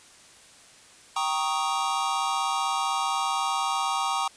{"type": "chord", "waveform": "square", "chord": "Eb dominant seventh", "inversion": "first", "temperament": "equal", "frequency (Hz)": [784, 932.3, 1108.7, 1244.5], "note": ["G5", "Bb5", "Db6", "Eb6"], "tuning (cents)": [0, 0, 0, 0], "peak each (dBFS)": -31, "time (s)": [1.16, 4.28], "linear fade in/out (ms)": 5, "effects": ["white hiss -52 dBFS RMS until 4.36 s", "resampled to 22050 Hz"]}